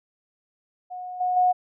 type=tone with level steps; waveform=sine; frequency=728 Hz; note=F#5; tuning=28 cents flat; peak=-32 / -21 / -16 dBFS; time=0.9-1.53 s; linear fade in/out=20 ms; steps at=1.2 / 1.36 s; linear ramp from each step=10 ms; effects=none